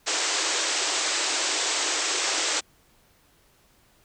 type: band-pass noise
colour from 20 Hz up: white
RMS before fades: -26 dBFS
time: 0.06-2.61 s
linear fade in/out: 20 ms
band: 290 to 8100 Hz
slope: 96 dB/octave
effects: pink hiss -61 dBFS RMS until 4.04 s